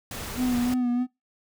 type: noise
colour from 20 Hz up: pink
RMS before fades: -35 dBFS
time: 0.11-0.74 s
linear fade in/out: 2 ms
type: tone with vibrato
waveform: triangle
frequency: 246.9 Hz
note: B3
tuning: in tune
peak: -20 dBFS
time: 0.36-1.07 s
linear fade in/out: 50 ms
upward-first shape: sine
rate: 3.2 Hz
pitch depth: 39 cents each way
effects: noise-tail reverb RT60 0.2 s tail -21 dB re dry